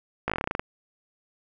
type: slowing click train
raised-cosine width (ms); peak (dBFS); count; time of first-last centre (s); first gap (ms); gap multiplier
0.5; -11; 12; 0.28-0.595; 17; 1.1
effects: none